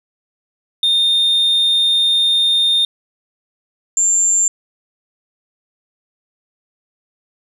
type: tone pair in turn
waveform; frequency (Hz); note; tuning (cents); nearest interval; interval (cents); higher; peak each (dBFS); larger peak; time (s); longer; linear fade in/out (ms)
sine; 3645 / 7294; A#7 / A#8; -40 / -39; octave; 1201; second; -9; neither; 0.83-2.85 / 3.97-4.48; first; 2
effects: tanh soft clip ceiling -10 dBFS + 8-bit